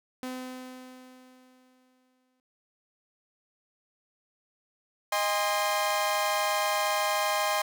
sawtooth tone with exponential decay, 255.3 Hz, C4, 42 cents flat, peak -29 dBFS, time 0.23-2.4 s, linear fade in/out 0 ms, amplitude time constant 470 ms
sawtooth chord, Ab major, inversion second, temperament equal with one note detuned, 622.3 / 812.1 / 1046.5 Hz, Eb5 / Ab5 / C6, 0 / -39 / 0 cents, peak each -26 dBFS, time 5.12-7.62 s, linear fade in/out 5 ms
effects none

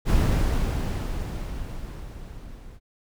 brown noise with level ramp, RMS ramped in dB -18 to -44 dBFS, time 0.05-2.8 s, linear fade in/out 50 ms, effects none

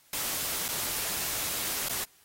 white noise with dropouts, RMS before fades -32 dBFS, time 0.13-2.04 s, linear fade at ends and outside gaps 2 ms, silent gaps 0.682-0.687 / 1.885-1.895 s, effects white hiss -61 dBFS RMS until 2.24 s + AAC 48 kbps

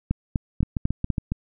two click trains, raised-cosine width 5 ms, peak -12 / -9 dBFS, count 6 / 5, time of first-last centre 0.63-1.32 / 0.11-1.103 s, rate 7.25 / 4.03 Hz, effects none

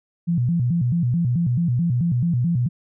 sine tone with vibrato, 144.6 Hz, D3, 27 cents flat, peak -17 dBFS, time 0.27-2.69 s, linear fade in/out 20 ms, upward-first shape square, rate 4.6 Hz, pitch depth 290 cents each way, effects none

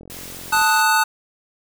click train, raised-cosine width 2 ms, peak -27 dBFS, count 28, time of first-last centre 0.01-0.615 s, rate 44.6 Hz
white noise, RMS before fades -36 dBFS, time 0.1-0.82 s, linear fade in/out 0 ms
square chord, D# diminished, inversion second, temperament equal with one note detuned, 880 / 1251 / 1480 Hz, A5 / D#6 / F#6, 0 / +9 / 0 cents, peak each -18 / -22 / -19 dBFS, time 0.52-1.04 s, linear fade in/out 10 ms
effects none

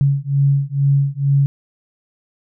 sine beating tone pair, 138.59 / 140.79 Hz, C#3 / C#3, 0 / +27 cents, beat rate 2.2 Hz, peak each -16 / -16 dBFS, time 0.01-1.46 s, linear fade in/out 0 ms, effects none

